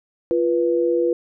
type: tone pair together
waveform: sine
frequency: 346.1 / 489.4 Hz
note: F4 / B4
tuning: -16 / -16 cents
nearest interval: tritone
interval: 600 cents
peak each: -19 dBFS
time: 0.31-1.13 s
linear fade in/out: 0 ms
effects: none